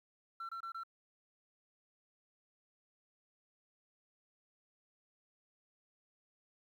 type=tone bursts; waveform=sine; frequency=1349 Hz; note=E6; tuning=40 cents sharp; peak=-38 dBFS; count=4; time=0.4-0.835 s; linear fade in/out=5 ms; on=90 ms; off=25 ms; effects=tanh soft clip ceiling -40 dBFS + 12-bit